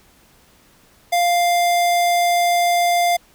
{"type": "tone", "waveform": "square", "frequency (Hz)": 698.5, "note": "F5", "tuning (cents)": 0, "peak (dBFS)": -15, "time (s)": [1.12, 3.17], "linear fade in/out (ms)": 10, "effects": ["pink hiss -53 dBFS RMS until 3.34 s"]}